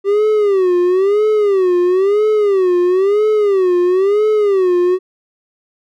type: tone with vibrato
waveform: triangle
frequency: 390.1 Hz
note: G4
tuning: 8 cents flat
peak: -8 dBFS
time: 0.04-4.99 s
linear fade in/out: 50 ms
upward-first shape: sine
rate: 1 Hz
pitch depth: 170 cents each way
effects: none